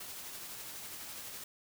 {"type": "noise with tremolo", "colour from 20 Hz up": "white", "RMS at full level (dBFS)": -44, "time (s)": [0, 1.44], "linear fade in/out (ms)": 5, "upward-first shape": "triangle", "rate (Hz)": 12, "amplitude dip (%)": 30, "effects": []}